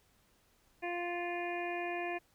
harmonic tone, 349.2 Hz, F4, in tune, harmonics 1 / 2 / 3 / 5 / 6 / 7 / 8, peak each -39 / -39 / -48 / -44 / -49 / -43 / -55 dBFS, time 0.82-2.19 s, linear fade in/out 20 ms, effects pink hiss -70 dBFS RMS until 2.34 s

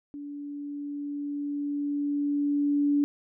sine tone with level ramp, 288.2 Hz, D4, 33 cents flat, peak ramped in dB -36 to -20 dBFS, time 0.14-3.04 s, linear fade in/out 0 ms, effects none

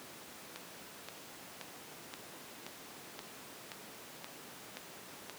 click train, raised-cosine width 0.2 ms, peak -25 dBFS, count 10, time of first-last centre 0.56-5.297 s, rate 1.9 Hz, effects pink hiss -50 dBFS RMS until 5.38 s + high-pass 200 Hz 12 dB/octave

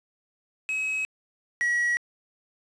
triangle tone pair in turn, 2557 / 1919.6 Hz, D#7 / B6, +47 / -50 cents, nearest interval perfect fourth, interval 497 cents, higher first, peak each -24 / -20 dBFS, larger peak second, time 0.69-1.05 / 1.61-1.97 s, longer neither, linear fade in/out 0 ms, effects resampled to 22050 Hz + 8-bit

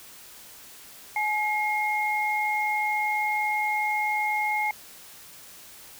sine tone pair together, 846 / 2144 Hz, G#5 / C7, +32 / +42 cents, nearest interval octave + major third, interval 1610 cents, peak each -26 dBFS, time 1.16-4.71 s, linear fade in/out 2 ms, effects white hiss -47 dBFS RMS until 5.99 s

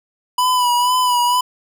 square tone with vibrato, 987.8 Hz, B5, in tune, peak -14 dBFS, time 0.38-1.41 s, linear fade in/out 5 ms, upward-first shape sine, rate 2.1 Hz, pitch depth 39 cents each way, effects none

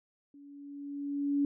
sine tone with level ramp, 284.1 Hz, C#4, 43 cents sharp, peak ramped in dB -51 to -24 dBFS, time 0.34-1.45 s, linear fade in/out 2 ms, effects none

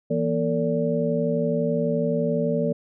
sine tone cluster, 165.8 / 237.6 / 449.4 / 576 Hz, E3 / A#3 / A4 / D5, +10 / +33 / +37 / -34 cents, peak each -26 dBFS, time 0.1-2.73 s, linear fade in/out 10 ms, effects none

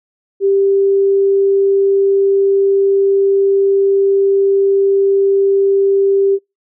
sine tone, 393.5 Hz, G4, 7 cents sharp, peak -9 dBFS, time 0.4-6.39 s, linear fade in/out 50 ms, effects noise-tail reverb RT60 0.2 s tail -25 dB re dry

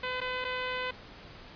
10% pulse tone with dropouts, 506 Hz, B4, 42 cents sharp, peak -23 dBFS, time 0.03-0.91 s, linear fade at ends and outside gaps 5 ms, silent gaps 0.205-0.213 / 0.444-0.448 s, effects pink hiss -49 dBFS RMS until 1.55 s + resampled to 11025 Hz

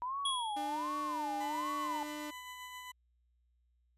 sine tone with vibrato, 956 Hz, A#5, 43 cents sharp, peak -35 dBFS, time 0.02-2.03 s, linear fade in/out 0 ms, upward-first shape sine, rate 1.3 Hz, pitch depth 280 cents each way
square tone with exponential decay, 3330 Hz, G#7, 4 cents sharp, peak -31 dBFS, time 0.25-0.94 s, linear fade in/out 5 ms, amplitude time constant 150 ms
sawtooth tone, 299.4 Hz, D4, 33 cents sharp, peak -37 dBFS, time 0.56-2.31 s, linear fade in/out 10 ms
20% pulse tone with tremolo, 1000 Hz, B5, 21 cents sharp, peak -39 dBFS, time 1.4-2.92 s, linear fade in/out 10 ms, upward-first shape sine, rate 7.5 Hz, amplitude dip 30%
effects added 60 Hz sine -70 dBFS peak until 3.97 s + resampled to 32000 Hz

